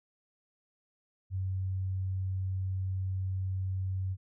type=tone; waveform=sine; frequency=94.4 Hz; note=F#2; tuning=35 cents sharp; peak=-30 dBFS; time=1.3-4.17 s; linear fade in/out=50 ms; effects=none